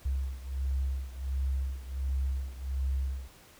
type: beating tone pair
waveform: sine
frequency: 66.3 / 67.7 Hz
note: C2 / C#2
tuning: +23 / -40 cents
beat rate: 1.4 Hz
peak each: -31 / -34 dBFS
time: 0.05-3.28 s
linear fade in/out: 10 ms
effects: pink hiss -56 dBFS RMS until 3.59 s